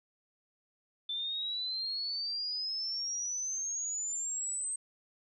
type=exponential sweep; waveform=sine; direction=up; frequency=3524 to 8330 Hz; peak=-33 dBFS; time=1.09-4.76 s; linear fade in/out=5 ms; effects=none